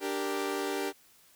sawtooth chord, G minor, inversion second, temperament equal, 293.7 / 392 / 466.2 Hz, D4 / G4 / Bb4, 0 / 0 / 0 cents, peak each -32 / -29 / -34 dBFS, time 0-0.93 s, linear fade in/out 50 ms, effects white hiss -61 dBFS RMS until 1.35 s

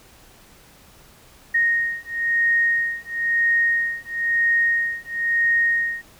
sine beating tone pair, 1861 / 1862 Hz, A#6 / A#6, -3 / -2 cents, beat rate 1 Hz, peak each -21 / -21 dBFS, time 1.54-6.02 s, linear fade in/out 10 ms, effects pink hiss -50 dBFS RMS until 6.19 s

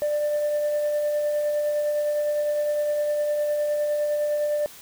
sine tone with tremolo, 593 Hz, D5, 17 cents sharp, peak -18 dBFS, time 0.02-4.66 s, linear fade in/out 0 ms, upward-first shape triangle, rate 9.8 Hz, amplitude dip 35%, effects tanh soft clip ceiling -19 dBFS + white hiss -45 dBFS RMS until 4.81 s

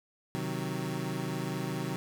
25% pulse chord, C diminished, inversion none, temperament equal, 130.81 / 155.56 / 185 Hz, C3 / Eb3 / Gb3, 0 / 0 / 0 cents, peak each -33 dBFS, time 0.35-1.96 s, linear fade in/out 0 ms, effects none

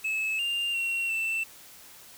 triangle tone with pitch steps, 2594 / 2795 / 2736 / 2672 Hz, E7 / F7 / F7 / E7, -28 / +1 / -36 / +23 cents, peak -25 dBFS, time 0.04-1.44 s, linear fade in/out 10 ms, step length 350 ms, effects white hiss -50 dBFS RMS until 2.17 s

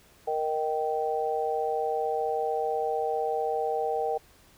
harmonic tone, 155.6 Hz, D#3, in tune, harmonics 3 / 4 / 5, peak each -29 / -33 / -29 dBFS, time 0.27-4.18 s, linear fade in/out 10 ms, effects pink hiss -58 dBFS RMS until 4.57 s

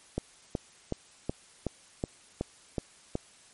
click train, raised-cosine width 2 ms, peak -16 dBFS, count 9, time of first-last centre 0.18-3.154 s, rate 2.69 Hz, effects white hiss -57 dBFS RMS until 3.53 s + MP3 48 kbps

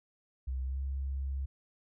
sine tone with pitch glide, 64.8 to 67.71 Hz, C2 to C#2, -16 to -40 cents, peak -32 dBFS, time 0.47-1.46 s, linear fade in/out 10 ms, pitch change +76 cents, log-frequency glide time 0.64-0.79 s, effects none

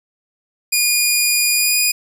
10% pulse tone with pitch glide, 2440 to 2464 Hz, D#7 to D#7, -34 to -17 cents, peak -5 dBFS, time 0.72-1.92 s, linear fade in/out 10 ms, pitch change +17 cents, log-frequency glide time 1.53-1.76 s, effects none

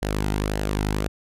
sawtooth tone with flanger, 51.3 Hz, G#1, 21 cents flat, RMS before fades -25 dBFS, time 0.02-1.08 s, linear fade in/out 5 ms, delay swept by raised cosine 0.83 to 1.79 ms, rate 1.8 Hz, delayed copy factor -0.5, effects resampled to 32000 Hz

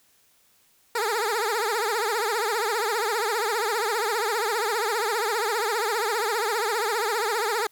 15% pulse tone with vibrato, 440 Hz, A4, in tune, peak -17 dBFS, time 0.95-7.67 s, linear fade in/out 5 ms, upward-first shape triangle, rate 15 Hz, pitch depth 190 cents each way, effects white hiss -62 dBFS RMS until 7.71 s

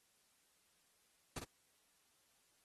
pink noise with echo, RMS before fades -44 dBFS, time 1.36-1.39 s, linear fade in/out 5 ms, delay 52 ms, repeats 1, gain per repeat -5 dB, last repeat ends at 1.442 s, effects white hiss -75 dBFS RMS until 2.64 s + AAC 32 kbps

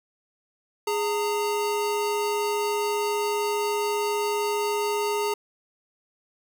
square tone pair together, 415 / 912 Hz, G#4 / A#5, -1 / -38 cents, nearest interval octave + major second, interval 1363 cents, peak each -26 / -29 dBFS, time 0.87-5.34 s, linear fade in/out 5 ms, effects none

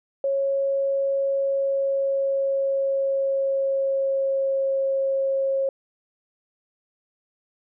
sine tone with pitch glide, 549 to 541.4 Hz, C#5 to C#5, -17 to -41 cents, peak -20 dBFS, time 0.24-5.69 s, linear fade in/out 2 ms, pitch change -24 cents, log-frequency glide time 1.32-4.75 s, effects none

